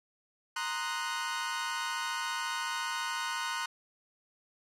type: chord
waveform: sawtooth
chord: C half-diminished seventh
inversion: third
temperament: equal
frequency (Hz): 932.3 / 1046.5 / 1244.5 / 1480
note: Bb5 / C6 / Eb6 / Gb6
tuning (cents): 0 / 0 / 0 / 0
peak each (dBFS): -34 / -35 / -37 / -33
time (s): 0.56-3.66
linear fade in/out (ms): 5
effects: low-pass 9000 Hz 12 dB/octave